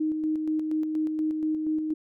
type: tone with tremolo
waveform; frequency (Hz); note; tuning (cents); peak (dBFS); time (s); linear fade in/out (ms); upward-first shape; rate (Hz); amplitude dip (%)
sine; 311.1; D#4; 0; -23; 0-1.94; 10; square; 4.2; 35
effects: none